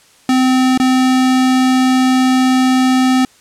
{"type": "tone with dropouts", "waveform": "square", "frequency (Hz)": 257.7, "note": "C4", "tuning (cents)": -26, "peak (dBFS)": -10, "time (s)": [0.29, 3.25], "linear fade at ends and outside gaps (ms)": 2, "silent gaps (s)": [0.776, 0.799], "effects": ["white hiss -48 dBFS RMS until 3.4 s", "low-pass 9000 Hz 12 dB/octave"]}